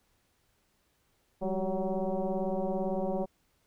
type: tone with frequency modulation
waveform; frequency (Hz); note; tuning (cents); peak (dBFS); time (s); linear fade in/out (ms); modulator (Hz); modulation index
sine; 181.1; F#3; -37; -28; 1.41-3.26; 20; 190; 3
effects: pink hiss -72 dBFS RMS until 3.66 s